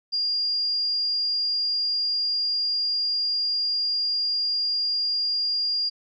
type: tone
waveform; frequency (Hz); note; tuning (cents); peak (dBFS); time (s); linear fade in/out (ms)
sine; 4815; D8; +42; -22; 0.12-5.9; 20
effects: none